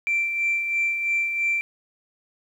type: tone with tremolo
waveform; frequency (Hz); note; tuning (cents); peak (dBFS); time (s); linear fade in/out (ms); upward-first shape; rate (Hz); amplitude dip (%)
sine; 2349; D7; 0; -18; 0.07-1.61; 0; sine; 3; 50
effects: tanh soft clip ceiling -16 dBFS + 9-bit